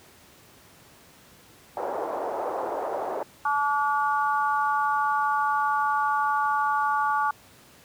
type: band-pass noise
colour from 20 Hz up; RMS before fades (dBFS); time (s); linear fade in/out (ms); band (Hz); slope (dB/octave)
white; -30; 1.77-3.23; 2; 400 to 860; 24
type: harmonic tone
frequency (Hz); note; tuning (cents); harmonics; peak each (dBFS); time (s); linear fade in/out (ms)
287.5; D4; -37; 3 / 4 / 5; -25 / -25 / -29; 3.45-7.31; 5
effects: pink hiss -53 dBFS RMS until 7.84 s + high-pass 80 Hz 12 dB/octave